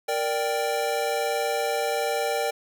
square chord, G minor, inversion first, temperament equal, 466.2 / 587.3 / 784 Hz, Bb4 / D5 / G5, 0 / 0 / 0 cents, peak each -29 dBFS, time 0.08-2.51 s, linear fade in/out 10 ms, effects none

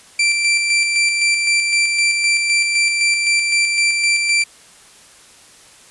sawtooth tone with tremolo, 2349 Hz, D7, in tune, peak -9 dBFS, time 0.19-4.44 s, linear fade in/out 5 ms, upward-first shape square, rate 3.9 Hz, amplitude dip 35%, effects white hiss -45 dBFS RMS until 5.9 s + resampled to 24000 Hz

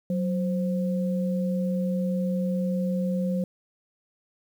sine tone pair together, 185.01 / 523.3 Hz, F#3 / C5, 0 / 0 cents, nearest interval octave + tritone, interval 1800 cents, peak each -24 / -31 dBFS, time 0.1-3.44 s, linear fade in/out 2 ms, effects 9-bit

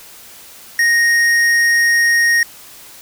sine tone with tanh clipping, 1864.7 Hz, A#6, in tune, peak -12 dBFS, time 0.79-2.43 s, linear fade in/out 2 ms, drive 13 dB, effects white hiss -39 dBFS RMS until 3.01 s

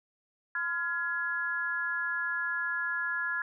sine tone cluster, 1023 / 1400 / 1685 Hz, C6 / F6 / G#6, -39 / +4 / +25 cents, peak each -40 / -34 / -31 dBFS, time 0.55-3.42 s, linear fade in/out 2 ms, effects none

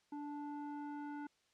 square tone with low-pass filter sweep, 291.8 Hz, D4, 11 cents flat, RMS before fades -45 dBFS, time 0.12-1.27 s, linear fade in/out 5 ms, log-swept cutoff 780 to 1300 Hz, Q 2, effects white hiss -75 dBFS RMS until 1.53 s + low-pass 6000 Hz 12 dB/octave

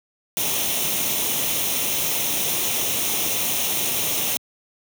white noise with comb filter, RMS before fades -23 dBFS, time 0.37-4.37 s, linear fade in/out 0 ms, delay 0.32 ms, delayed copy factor +0.6, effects high-pass 100 Hz 12 dB/octave

